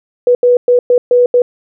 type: tone bursts at uneven times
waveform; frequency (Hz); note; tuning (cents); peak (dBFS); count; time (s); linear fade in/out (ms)
sine; 490.2; B4; -13; -5; 6; 0.27-0.35 / 0.43-0.57 / 0.68-0.79 / 0.9-0.98 / 1.11-1.26 / 1.34-1.42; 2
effects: none